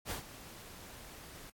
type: noise with ADSR envelope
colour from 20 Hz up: pink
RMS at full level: -37 dBFS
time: 0.05-1.5 s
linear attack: 59 ms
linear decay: 110 ms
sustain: -14 dB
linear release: 4 ms
effects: AAC 64 kbps